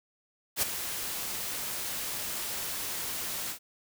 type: noise with ADSR envelope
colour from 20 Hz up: white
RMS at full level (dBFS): -25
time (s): 0.56-3.59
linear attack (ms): 63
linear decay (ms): 13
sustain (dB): -10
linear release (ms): 92
effects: none